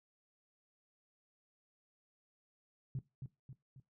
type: tone with echo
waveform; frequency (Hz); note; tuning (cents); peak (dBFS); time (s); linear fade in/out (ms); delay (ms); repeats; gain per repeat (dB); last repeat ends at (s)
sine; 132.8; C3; +26; -35; 2.95-2.99; 2; 270; 3; -6; 3.8
effects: noise-tail reverb RT60 0.2 s tail -17 dB re dry + tanh soft clip ceiling -31 dBFS